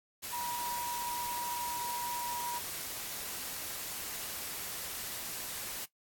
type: tone in noise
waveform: sine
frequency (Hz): 962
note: B5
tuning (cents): -46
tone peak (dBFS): -35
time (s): 0.32-2.6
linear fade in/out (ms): 20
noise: white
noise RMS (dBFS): -40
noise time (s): 0.22-5.86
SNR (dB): +2
effects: noise-tail reverb RT60 0.1 s tail -17 dB re dry + AAC 64 kbps